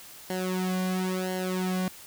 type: tone with flanger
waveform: sawtooth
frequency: 185 Hz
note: F#3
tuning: in tune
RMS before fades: -29 dBFS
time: 0.3-1.88 s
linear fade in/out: 0 ms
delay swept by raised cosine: 0.81 to 2.31 ms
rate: 0.97 Hz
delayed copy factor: -1
effects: white hiss -47 dBFS RMS until 2.06 s